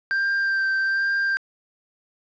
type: tone with vibrato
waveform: triangle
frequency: 1577 Hz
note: G6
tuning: 10 cents sharp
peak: -18 dBFS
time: 0.11-1.37 s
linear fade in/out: 0 ms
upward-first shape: sine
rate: 1.2 Hz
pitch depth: 17 cents each way
effects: resampled to 16000 Hz + 9-bit